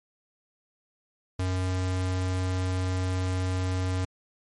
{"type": "tone", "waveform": "square", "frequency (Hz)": 92.4, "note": "F#2", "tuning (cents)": -2, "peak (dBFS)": -26, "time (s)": [1.39, 4.05], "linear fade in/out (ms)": 5, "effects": ["MP3 48 kbps"]}